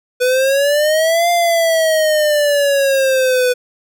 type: exponential two-way sweep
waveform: square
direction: up then down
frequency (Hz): 493.9 to 698.5 to 493.9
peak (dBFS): -12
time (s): 0.2-3.54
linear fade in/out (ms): 20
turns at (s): 1.3
effects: none